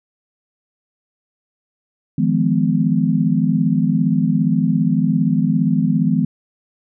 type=chord; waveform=sine; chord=F half-diminished seventh; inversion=third; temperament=just; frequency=157.15 / 174.61 / 209.5 / 251.4 Hz; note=Eb3 / F3 / Ab3 / Cb4; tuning=+18 / 0 / +15 / +31 cents; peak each=-19 dBFS; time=2.18-6.25 s; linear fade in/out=5 ms; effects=none